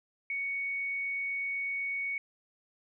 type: tone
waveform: sine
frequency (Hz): 2228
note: C#7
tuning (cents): +8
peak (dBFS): -31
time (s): 0.3-2.18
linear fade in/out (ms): 2
effects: none